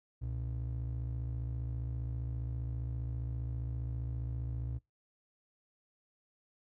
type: ring-modulated tone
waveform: triangle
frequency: 93.6 Hz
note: F#2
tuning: 20 cents sharp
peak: -30 dBFS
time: 0.21-4.79 s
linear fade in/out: 20 ms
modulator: 27.5 Hz
effects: noise-tail reverb RT60 0.2 s tail -24 dB re dry